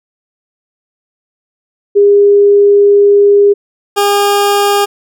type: tone pair in turn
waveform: sine / 20% pulse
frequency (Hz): 405.7 / 405.7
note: G#4 / G#4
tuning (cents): -41 / -41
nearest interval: unison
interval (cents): 0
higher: neither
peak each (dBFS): -3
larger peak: neither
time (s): 1.95-3.54 / 3.96-4.86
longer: first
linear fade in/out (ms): 20
effects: none